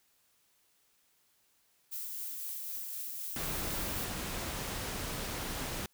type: noise with tremolo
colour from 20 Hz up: violet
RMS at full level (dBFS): -39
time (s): 1.91-4.06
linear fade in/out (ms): 20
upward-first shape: triangle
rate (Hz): 3.9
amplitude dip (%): 25
type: noise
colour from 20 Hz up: pink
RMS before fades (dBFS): -38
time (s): 3.36-5.86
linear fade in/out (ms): 2
effects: white hiss -71 dBFS RMS until 5.93 s